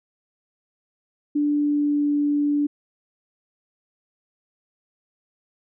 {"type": "tone with pitch glide", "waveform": "sine", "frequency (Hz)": [293.2, 291.2], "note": ["D4", "D4"], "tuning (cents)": [-3, -15], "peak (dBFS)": -18, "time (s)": [1.35, 2.67], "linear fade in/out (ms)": 10, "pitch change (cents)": -12, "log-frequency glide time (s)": [1.54, 2.12], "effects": []}